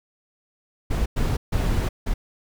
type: noise bursts at uneven times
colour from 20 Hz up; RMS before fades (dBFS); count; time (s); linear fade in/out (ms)
brown; -22; 4; 0.9-1.06 / 1.16-1.37 / 1.52-1.89 / 2.06-2.14; 10
effects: none

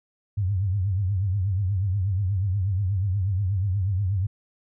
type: tone with vibrato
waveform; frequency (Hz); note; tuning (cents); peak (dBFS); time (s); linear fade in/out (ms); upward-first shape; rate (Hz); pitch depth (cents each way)
sine; 96.5; G2; -27; -21; 0.37-4.27; 10; triangle; 8.3; 170
effects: none

